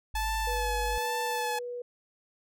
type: tone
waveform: sine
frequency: 50.7 Hz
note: G#1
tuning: 41 cents flat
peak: -32 dBFS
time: 0.14-0.98 s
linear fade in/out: 0 ms
type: tone with vibrato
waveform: sawtooth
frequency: 867 Hz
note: A5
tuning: 26 cents flat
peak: -26 dBFS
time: 0.15-1.59 s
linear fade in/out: 5 ms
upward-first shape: sine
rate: 1.2 Hz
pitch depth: 32 cents each way
type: tone with pitch glide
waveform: sine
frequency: 490 to 486.9 Hz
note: B4 to B4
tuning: -14 to -25 cents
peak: -34 dBFS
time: 0.47-1.82 s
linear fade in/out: 5 ms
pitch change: -11 cents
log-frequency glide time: 0.66-0.74 s
effects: none